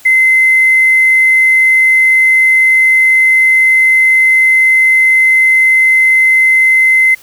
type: tone with hard clipping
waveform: triangle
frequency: 2061 Hz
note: C7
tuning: 27 cents flat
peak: -5 dBFS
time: 0.05-7.15 s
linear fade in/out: 10 ms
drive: 3 dB
effects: white hiss -40 dBFS RMS until 7.22 s